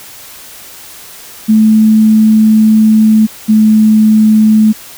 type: tone pair in turn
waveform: sine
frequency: 217.7 / 216.4 Hz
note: A3 / A3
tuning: -18 / -29 cents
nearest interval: unison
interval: 11 cents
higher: first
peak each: -3 dBFS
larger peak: neither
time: 1.48-3.27 / 3.48-4.73 s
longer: first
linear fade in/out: 20 ms
effects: white hiss -32 dBFS RMS until 4.97 s